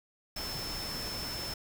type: tone in noise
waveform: sine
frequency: 5290 Hz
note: E8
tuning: 5 cents sharp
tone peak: -38 dBFS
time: 0.36-1.54 s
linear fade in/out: 5 ms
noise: pink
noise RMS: -40 dBFS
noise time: 0.36-1.54 s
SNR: -1 dB
effects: none